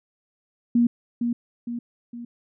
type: tone with echo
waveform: sine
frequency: 237.6 Hz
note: A#3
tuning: 33 cents sharp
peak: -15 dBFS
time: 0.75-0.87 s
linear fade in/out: 5 ms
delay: 460 ms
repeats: 3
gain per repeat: -6 dB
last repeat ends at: 2.25 s
effects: none